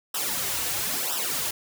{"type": "noise with flanger", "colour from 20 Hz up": "white", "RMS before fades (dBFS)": -28, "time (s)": [0.14, 1.51], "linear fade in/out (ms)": 5, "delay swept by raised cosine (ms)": [0.45, 4.95], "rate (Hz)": 1, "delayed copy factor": -1, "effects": []}